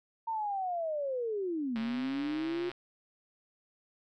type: linear two-way sweep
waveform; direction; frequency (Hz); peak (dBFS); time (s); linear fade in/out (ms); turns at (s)
sine; down then up; 918 to 220 to 359.4; -31; 0.27-2.7; 10; 1.78
type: click train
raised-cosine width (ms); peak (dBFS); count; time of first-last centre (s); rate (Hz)
0.3; -27; 131; 1.76-2.716; 136
effects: none